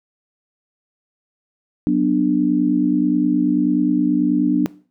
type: chord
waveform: sine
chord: B minor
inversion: second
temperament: just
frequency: 185.21 / 246.9 / 296.3 Hz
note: F#3 / B3 / D4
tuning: +2 / 0 / +15 cents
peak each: -21 / -19 / -16 dBFS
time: 1.87-4.66 s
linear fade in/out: 0 ms
effects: noise-tail reverb RT60 0.4 s tail -19 dB re dry